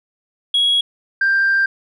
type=tone pair in turn; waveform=sine; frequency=3322 / 1583.2 Hz; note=G#7 / G6; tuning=0 / +17 cents; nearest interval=octave + minor second; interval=1283 cents; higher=first; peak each=-11 dBFS; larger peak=neither; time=0.54-0.81 / 1.21-1.66 s; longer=second; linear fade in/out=5 ms; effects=tanh soft clip ceiling -10 dBFS